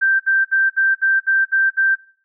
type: tone bursts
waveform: sine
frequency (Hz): 1568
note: G6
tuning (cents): 0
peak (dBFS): -12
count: 8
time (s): 0.01-1.957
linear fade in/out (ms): 20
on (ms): 190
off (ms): 61
effects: noise-tail reverb RT60 0.4 s tail -17 dB re dry